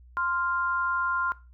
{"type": "tone pair together", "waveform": "sine", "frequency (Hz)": [1045.8, 1396.9], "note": ["C6", "F6"], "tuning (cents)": [-1, 0], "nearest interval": "perfect fourth", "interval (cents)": 501, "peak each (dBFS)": [-28, -27], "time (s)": [0.17, 1.32], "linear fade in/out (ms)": 0, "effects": ["noise-tail reverb RT60 0.3 s tail -19 dB re dry", "added 61 Hz sine -49 dBFS peak until 1.53 s"]}